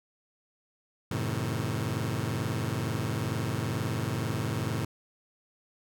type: chord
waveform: sawtooth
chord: F# diminished seventh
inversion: none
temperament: just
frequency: 92.5 / 111 / 133.2 / 159.84 Hz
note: F#2 / A2 / C3 / Eb3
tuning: 0 / +16 / +31 / +47 cents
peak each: -34 / -28 / -30 / -32 dBFS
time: 1.11-4.85 s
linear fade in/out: 5 ms
effects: none